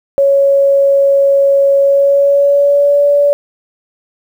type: tone with pitch glide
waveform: sine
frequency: 555 to 574.2 Hz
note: C#5 to D5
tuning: +2 to -39 cents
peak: -6 dBFS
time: 0.18-3.33 s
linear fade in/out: 0 ms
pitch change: +59 cents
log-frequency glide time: 1.79-3.04 s
effects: 7-bit